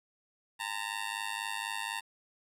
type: tone with amplitude modulation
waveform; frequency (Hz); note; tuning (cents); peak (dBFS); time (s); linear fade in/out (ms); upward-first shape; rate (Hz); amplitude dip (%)
15% pulse; 911; A#5; -40; -24; 0.59-2.01; 20; sine; 104; 95
effects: resampled to 32000 Hz + 10-bit